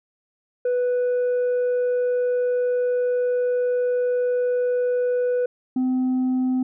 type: tone pair in turn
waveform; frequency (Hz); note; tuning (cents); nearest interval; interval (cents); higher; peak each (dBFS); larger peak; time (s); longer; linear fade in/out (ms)
sine; 493.9 / 256.3; B4 / C4; 0 / -36; major seventh; 1136; first; -16; neither; 0.65-5.46 / 5.76-6.63; first; 5
effects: tanh soft clip ceiling -18 dBFS